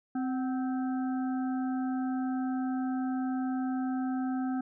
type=harmonic tone with a mistuned harmonic; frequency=260.5 Hz; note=C4; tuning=7 cents flat; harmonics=1 / 3 / 5 / 6; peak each=-29 / -39 / -47 / -48 dBFS; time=0.15-4.61 s; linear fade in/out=5 ms; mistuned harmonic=3; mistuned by=-60 cents; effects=none